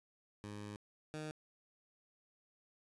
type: tone pair in turn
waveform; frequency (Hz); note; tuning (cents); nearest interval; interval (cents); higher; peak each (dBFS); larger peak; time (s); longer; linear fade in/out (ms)
15% pulse; 103.83 / 154.05; G#2 / D#3; 0 / -17; perfect fifth; 683; second; -39 / -36; second; 0.44-0.76 / 1.14-1.31; first; 0
effects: resampled to 24000 Hz + 12-bit